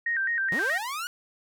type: tone with vibrato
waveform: sine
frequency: 1712 Hz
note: A6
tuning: 48 cents flat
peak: -24 dBFS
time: 0.06-0.78 s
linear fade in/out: 5 ms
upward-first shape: square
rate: 4.7 Hz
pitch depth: 150 cents each way
type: linear sweep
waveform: sawtooth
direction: up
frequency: 148.9 to 1480 Hz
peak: -27 dBFS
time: 0.52-1.07 s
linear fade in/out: 0 ms
effects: none